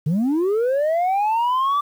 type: linear sweep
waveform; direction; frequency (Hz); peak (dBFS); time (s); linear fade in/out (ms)
sine; up; 139.6 to 1174.7; -14; 0.06-1.81; 10
effects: tanh soft clip ceiling -16 dBFS + 8-bit